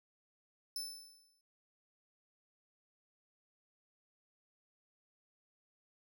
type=tone with exponential decay; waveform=sawtooth; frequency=5274 Hz; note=E8; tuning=in tune; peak=-34 dBFS; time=0.76-1.41 s; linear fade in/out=2 ms; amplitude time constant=140 ms; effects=none